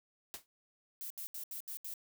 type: noise with exponential decay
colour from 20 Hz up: white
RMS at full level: -40 dBFS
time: 0.34-0.46 s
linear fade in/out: 0 ms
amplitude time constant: 24 ms
type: noise bursts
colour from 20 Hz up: violet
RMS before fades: -43 dBFS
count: 6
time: 1.01-1.938 s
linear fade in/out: 0 ms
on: 93 ms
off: 74 ms
effects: none